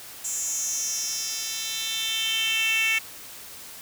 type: tone with high-pass filter sweep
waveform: 10% pulse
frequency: 444.7 Hz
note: A4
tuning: 18 cents sharp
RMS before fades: -27 dBFS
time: 0.24-2.99 s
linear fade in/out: 10 ms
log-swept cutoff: 7600 to 2400 Hz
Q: 4.8
effects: white hiss -42 dBFS RMS until 3.81 s